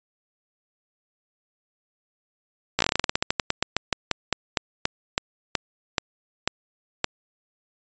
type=slowing click train; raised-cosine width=0.2 ms; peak=-3 dBFS; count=28; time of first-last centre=2.79-7.044 s; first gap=15 ms; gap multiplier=1.15; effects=resampled to 16000 Hz